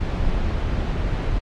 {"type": "noise", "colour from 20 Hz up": "brown", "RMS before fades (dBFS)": -22, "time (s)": [0, 1.39], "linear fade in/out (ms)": 10, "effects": ["low-pass 4000 Hz 12 dB/octave", "AAC 48 kbps"]}